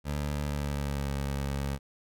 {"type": "tone with pitch glide", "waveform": "20% pulse", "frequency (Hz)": [73, 69.42], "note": ["D2", "C#2"], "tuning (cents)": [-10, 3], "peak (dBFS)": -25, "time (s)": [0.04, 1.79], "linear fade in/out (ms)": 50, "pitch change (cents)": -87, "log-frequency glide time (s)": [0.45, 1.1], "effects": []}